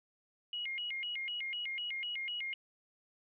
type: tone with vibrato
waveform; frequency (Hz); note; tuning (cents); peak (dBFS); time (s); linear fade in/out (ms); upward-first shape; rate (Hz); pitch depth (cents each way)
sine; 2489; D#7; 0; -36; 0.53-2.54; 2; square; 4; 270
effects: none